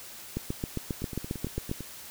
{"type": "two click trains", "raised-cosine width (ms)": 3, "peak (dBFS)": [-17, -24], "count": [11, 8], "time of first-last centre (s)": [[0.37, 1.714], [1.02, 1.807]], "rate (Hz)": [7.44, 8.9], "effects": ["white hiss -45 dBFS RMS until 2.1 s"]}